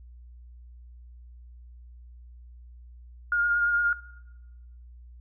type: tone with vibrato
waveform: sine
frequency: 1419 Hz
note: F6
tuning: 27 cents sharp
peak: -21 dBFS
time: 3.32-3.93 s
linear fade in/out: 2 ms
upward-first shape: sine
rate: 8.7 Hz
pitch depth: 15 cents each way
effects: noise-tail reverb RT60 1.0 s tail -20 dB re dry + added 60 Hz sine -45 dBFS peak until 5.2 s